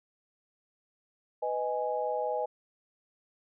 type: chord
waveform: sine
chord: G# minor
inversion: first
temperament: just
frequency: 498.4 / 623 / 830.6 Hz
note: B4 / D#5 / G#5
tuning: +16 / +2 / 0 cents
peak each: -33 dBFS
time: 1.42-2.46 s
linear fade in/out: 10 ms
effects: none